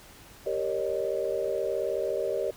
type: chord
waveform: sine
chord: Eb dominant seventh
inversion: first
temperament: equal with one note detuned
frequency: 392 / 466.2 / 554.4 / 613.3 Hz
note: G4 / Bb4 / Db5 / Eb5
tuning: 0 / 0 / 0 / -25 cents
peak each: -32 dBFS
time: 0.46-2.51 s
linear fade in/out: 5 ms
effects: pink hiss -51 dBFS RMS until 2.56 s